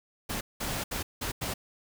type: noise bursts at uneven times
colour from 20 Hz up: pink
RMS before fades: -33 dBFS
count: 5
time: 0.29-0.41 / 0.6-0.84 / 0.91-1.03 / 1.21-1.32 / 1.41-1.54 s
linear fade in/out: 10 ms
effects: none